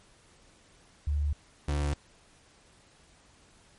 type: tone pair in turn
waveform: sine / 35% pulse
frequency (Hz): 73.3 / 72.84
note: D2 / D2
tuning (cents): -3 / -14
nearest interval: unison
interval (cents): 11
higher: first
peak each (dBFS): -25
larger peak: neither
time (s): 1.07-1.33 / 1.68-1.94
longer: neither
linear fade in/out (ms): 5
effects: pink hiss -60 dBFS RMS until 3.78 s + MP3 48 kbps